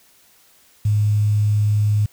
sine tone with quantisation, 104.9 Hz, G#2, 18 cents sharp, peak -14 dBFS, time 0.85-2.06 s, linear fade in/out 5 ms, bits 7, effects white hiss -54 dBFS RMS until 2.12 s

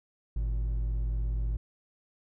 triangle tone pair together, 52.33 / 116.54 Hz, G#1 / A#2, +14 / 0 cents, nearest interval octave + major second, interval 1386 cents, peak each -25 / -37 dBFS, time 0.36-1.57 s, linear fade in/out 5 ms, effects tanh soft clip ceiling -19 dBFS

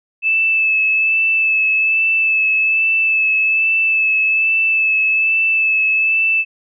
sine tone with vibrato, 2622 Hz, E7, 10 cents flat, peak -12 dBFS, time 0.22-6.45 s, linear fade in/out 50 ms, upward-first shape sine, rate 1.2 Hz, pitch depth 19 cents each way, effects none

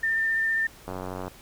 sine tone with vibrato, 1800 Hz, A6, 39 cents sharp, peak -22 dBFS, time 0.03-0.67 s, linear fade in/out 5 ms, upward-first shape square, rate 15 Hz, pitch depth 9 cents each way
click train, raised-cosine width 1 ms, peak -20 dBFS, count 38, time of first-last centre 0.88-1.28 s, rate 92.5 Hz
effects pink hiss -50 dBFS RMS until 1.41 s

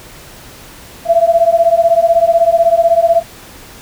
sine beating tone pair, 665 / 681 Hz, E5 / F5, +15 / -44 cents, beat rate 16 Hz, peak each -10 dBFS, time 1.05-3.23 s, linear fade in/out 50 ms, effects pink hiss -36 dBFS RMS until 3.81 s

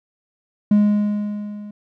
triangle tone with level ramp, 207.7 Hz, G#3, in tune, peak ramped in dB -7 to -30 dBFS, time 0.71-1.71 s, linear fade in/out 5 ms, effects tanh soft clip ceiling -4 dBFS

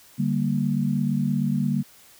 sine chord, G minor, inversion second, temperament equal, 146.83 / 196 / 233.1 Hz, D3 / G3 / Bb3, 0 / 0 / 0 cents, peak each -25 dBFS, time 0.18-1.83 s, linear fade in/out 20 ms, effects white hiss -52 dBFS RMS until 2.19 s

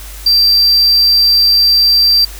triangle tone, 4699 Hz, D8, in tune, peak -5 dBFS, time 0.26-2.25 s, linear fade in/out 5 ms, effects added 50 Hz sine -28 dBFS peak until 2.39 s + white hiss -33 dBFS RMS until 2.39 s

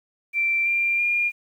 sine tone with pitch steps, 2349 / 2380 / 2412 Hz, D7 / D7 / D7, 0 / +22 / +46 cents, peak -19 dBFS, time 0.33-1.32 s, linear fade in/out 50 ms, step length 330 ms, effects 9-bit

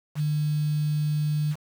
sine tone with quantisation, 150 Hz, D3, 37 cents sharp, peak -22 dBFS, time 0.15-1.56 s, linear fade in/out 50 ms, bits 7, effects none

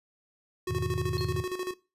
sine chord, E major seventh, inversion none, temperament just, 82.41 / 103.01 / 123.61 / 154.51 Hz, E2 / G#2 / B2 / D#3, 0 / -14 / +2 / -12 cents, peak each -35 dBFS, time 0.67-1.45 s, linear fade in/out 50 ms
square tone with tremolo, 366.4 Hz, F#4, 17 cents flat, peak -30 dBFS, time 0.67-1.74 s, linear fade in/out 5 ms, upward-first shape square, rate 13 Hz, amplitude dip 65%
triangle tone with exponential decay, 4268 Hz, C8, 34 cents sharp, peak -31 dBFS, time 1.18-1.39 s, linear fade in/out 0 ms, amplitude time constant 44 ms
effects noise-tail reverb RT60 0.3 s tail -20 dB re dry + resampled to 32000 Hz

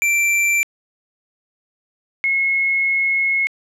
square / sine tone pair in turn, 2349 / 2173 Hz, D7 / C#7, 0 / -35 cents, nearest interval minor second, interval 135 cents, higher first, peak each -15 dBFS, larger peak neither, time 0.02-0.63 / 2.24-3.47 s, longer second, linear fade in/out 0 ms, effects low-pass 11000 Hz 12 dB/octave

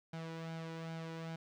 sawtooth tone with flanger, 163.4 Hz, E3, 15 cents flat, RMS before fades -44 dBFS, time 0.13-1.36 s, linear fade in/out 5 ms, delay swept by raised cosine 1.3 to 2.1 ms, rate 2.5 Hz, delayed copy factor +0.55, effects low-pass 5000 Hz 12 dB/octave + 13-bit

